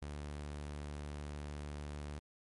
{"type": "tone", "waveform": "sawtooth", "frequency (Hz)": 73.42, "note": "D2", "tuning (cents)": 0, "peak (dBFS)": -38, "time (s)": [0.02, 2.19], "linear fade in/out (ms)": 0, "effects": ["MP3 48 kbps"]}